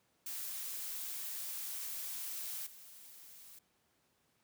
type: noise with level steps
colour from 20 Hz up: blue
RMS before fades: -42 / -55 dBFS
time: 0.26-3.59 s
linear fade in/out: 5 ms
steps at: 2.66 s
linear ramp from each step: 10 ms
effects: pink hiss -75 dBFS RMS until 4.43 s + high-pass 100 Hz 12 dB/octave